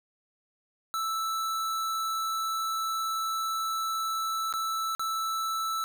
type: tone with dropouts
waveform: square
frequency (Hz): 1318.5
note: E6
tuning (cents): 0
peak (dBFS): -29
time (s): 0.94-5.84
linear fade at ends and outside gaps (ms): 0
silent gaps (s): 4.526-4.538 / 4.95-4.995
effects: none